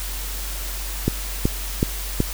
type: click train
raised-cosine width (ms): 3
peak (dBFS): -4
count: 4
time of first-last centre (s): 1.08-2.204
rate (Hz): 2.67
effects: added 47 Hz sine -28 dBFS peak until 2.33 s + white hiss -32 dBFS RMS until 2.33 s